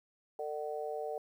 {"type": "harmonic tone", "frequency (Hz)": 150, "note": "D3", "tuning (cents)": 37, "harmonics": [3, 4, 5], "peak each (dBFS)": [-39, -40, -41], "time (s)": [0.39, 1.18], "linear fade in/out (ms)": 2, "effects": ["11-bit"]}